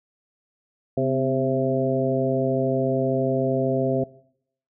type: harmonic tone with a mistuned harmonic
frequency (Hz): 133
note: C3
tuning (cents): +29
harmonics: 1 / 2 / 3 / 4 / 5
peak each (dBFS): -26 / -26 / -26 / -26 / -26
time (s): 0.97-4.04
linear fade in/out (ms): 5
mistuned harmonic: 2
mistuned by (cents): -49
effects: noise-tail reverb RT60 0.7 s tail -21 dB re dry